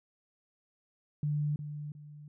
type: tone with echo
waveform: sine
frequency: 148.2 Hz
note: D3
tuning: 16 cents sharp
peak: -28 dBFS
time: 1.23-1.56 s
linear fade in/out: 2 ms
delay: 360 ms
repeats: 2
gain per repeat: -9 dB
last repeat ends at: 2.28 s
effects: none